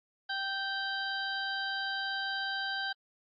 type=harmonic tone with a mistuned harmonic; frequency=781 Hz; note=G5; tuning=7 cents flat; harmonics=1 / 2 / 4 / 5 / 6; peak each=-39 / -34 / -40 / -41 / -43 dBFS; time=0.29-2.93 s; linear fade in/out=10 ms; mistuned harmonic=6; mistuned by=+24 cents; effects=MP3 32 kbps